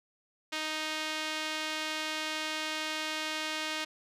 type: tone with band-pass filter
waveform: sawtooth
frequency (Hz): 311.1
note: D#4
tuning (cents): 0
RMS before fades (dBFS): -35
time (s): 0.52-3.85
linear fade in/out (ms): 10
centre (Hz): 3200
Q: 0.96
effects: none